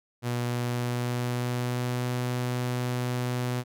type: tone with pitch glide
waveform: sawtooth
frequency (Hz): 121.2 to 123.96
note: B2 to B2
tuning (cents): -32 to +7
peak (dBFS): -23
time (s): 0.22-3.64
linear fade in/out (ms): 50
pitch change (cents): +39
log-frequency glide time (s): 0.39-2.14
effects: none